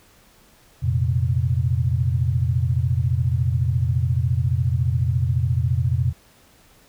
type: chord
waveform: sine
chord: F suspended fourth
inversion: none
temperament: equal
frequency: 87.31 / 116.54 / 130.81 Hz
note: F2 / Bb2 / C3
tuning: 0 / 0 / 0 cents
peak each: -22 dBFS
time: 0.82-6.13 s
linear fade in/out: 20 ms
effects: pink hiss -54 dBFS RMS until 6.88 s